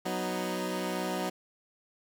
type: chord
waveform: 15% pulse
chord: B major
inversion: second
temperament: equal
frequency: 185 / 246.9 / 311.1 Hz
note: F#3 / B3 / D#4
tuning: 0 / 0 / 0 cents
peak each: -27 / -31 / -30 dBFS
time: 0.05-1.3 s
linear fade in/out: 10 ms
effects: none